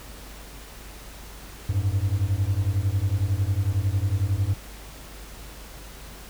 triangle beating tone pair, 92.5 / 103.5 Hz, F#2 / G#2, 0 / -5 cents, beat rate 11 Hz, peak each -22 dBFS, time 1.69-4.54 s, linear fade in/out 5 ms, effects added 50 Hz sine -42 dBFS peak until 6.29 s + pink hiss -44 dBFS RMS until 6.29 s

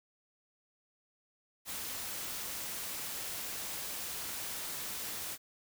white noise, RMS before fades -40 dBFS, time 1.65-5.38 s, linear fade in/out 50 ms, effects none

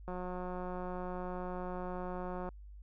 click train, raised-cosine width 1 ms, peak -28 dBFS, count 437, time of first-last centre 0.08-2.489 s, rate 181 Hz, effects added 50 Hz sine -48 dBFS peak until 2.82 s

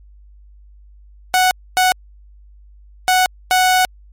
sawtooth tone bursts at uneven times, 740 Hz, F#5, in tune, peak -7 dBFS, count 4, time 1.34-1.51 / 1.77-1.92 / 3.08-3.26 / 3.51-3.85 s, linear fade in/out 0 ms, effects added 50 Hz sine -41 dBFS peak until 4.12 s + MP3 64 kbps

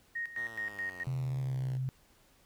sine tone with tremolo, 1864 Hz, A#6, 1 cent flat, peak -33 dBFS, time 0.15-1.04 s, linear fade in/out 10 ms, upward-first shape square, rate 4.7 Hz, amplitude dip 75%
5% pulse exponential sweep, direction down, 123.47 to 58.7 Hz, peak -38 dBFS, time 0.36-1.78 s, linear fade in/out 20 ms
sine tone with vibrato, 130.6 Hz, C3, 3 cents flat, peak -31 dBFS, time 1.07-1.89 s, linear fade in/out 0 ms, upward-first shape sine, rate 3.9 Hz, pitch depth 11 cents each way
effects pink hiss -65 dBFS RMS until 2.45 s

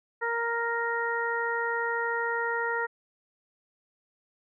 harmonic tone, 466.2 Hz, A#4, in tune, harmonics 1 / 2 / 3 / 4, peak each -32 / -32 / -32 / -32 dBFS, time 0.21-2.87 s, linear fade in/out 20 ms, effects none

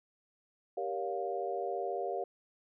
sine chord, G half-diminished seventh, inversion none, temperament just, 392 / 470.4 / 564.5 / 705.6 Hz, G4 / Bb4 / Db5 / F5, 0 / +16 / +31 / +18 cents, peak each -38 / -39 / -40 / -37 dBFS, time 0.77-2.24 s, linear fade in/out 5 ms, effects none

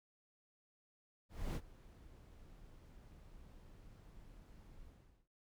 brown noise with ADSR envelope, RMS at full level -37 dBFS, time 1.29-5.28 s, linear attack 260 ms, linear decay 56 ms, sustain -21 dB, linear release 450 ms, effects none

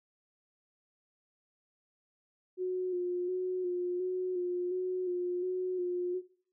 sine tone with vibrato, 362.1 Hz, F#4, 37 cents flat, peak -30 dBFS, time 2.57-6.22 s, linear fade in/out 50 ms, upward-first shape square, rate 1.4 Hz, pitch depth 26 cents each way, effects noise-tail reverb RT60 0.5 s tail -20 dB re dry

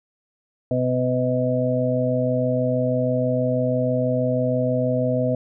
harmonic tone, 126.2 Hz, B2, 38 cents sharp, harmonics 1 / 2 / 4 / 5, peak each -24 / -24 / -24 / -24 dBFS, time 0.71-5.35 s, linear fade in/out 2 ms, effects none

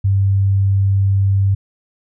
sine tone, 98 Hz, G2, in tune, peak -11 dBFS, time 0.04-1.55 s, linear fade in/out 10 ms, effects none

